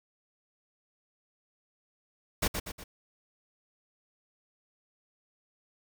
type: noise with echo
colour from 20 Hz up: pink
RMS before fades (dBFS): -27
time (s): 2.42-2.48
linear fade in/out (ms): 10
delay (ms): 120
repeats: 3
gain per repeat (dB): -6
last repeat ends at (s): 2.84
effects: none